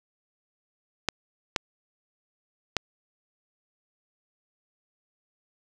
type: clicks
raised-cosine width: 0.2 ms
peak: -6 dBFS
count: 3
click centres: 1.087 / 1.562 / 2.767 s
effects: none